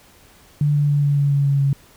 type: tone with pitch steps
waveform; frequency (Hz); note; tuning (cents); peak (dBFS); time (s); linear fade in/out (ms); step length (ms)
sine; 146.83 / 145.65 / 144.47 / 143.31 / 142.16 / 141.01 / 139.88 / 138.75; D3 / D3 / D3 / D3 / C#3 / C#3 / C#3 / C#3; 0 / -14 / -28 / -42 / +44 / +30 / +16 / +2; -14; 0.61-1.73; 2; 140
effects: pink hiss -50 dBFS RMS until 1.96 s